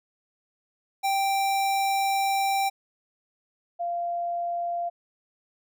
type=tone pair in turn; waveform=square / sine; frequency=784 / 692.1 Hz; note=G5 / F5; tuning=0 / -16 cents; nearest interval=major second; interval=216 cents; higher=first; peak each=-23 / -26 dBFS; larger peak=first; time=1.03-2.7 / 3.79-4.9 s; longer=first; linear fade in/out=20 ms; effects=none